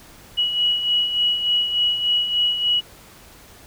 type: beating tone pair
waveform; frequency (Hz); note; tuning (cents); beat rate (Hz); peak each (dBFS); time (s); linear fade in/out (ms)
sine; 2918 / 2921.4; F#7 / F#7; -25 / -23; 3.4; -26 / -18; 0.37-2.81; 20
effects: pink hiss -46 dBFS RMS until 3.66 s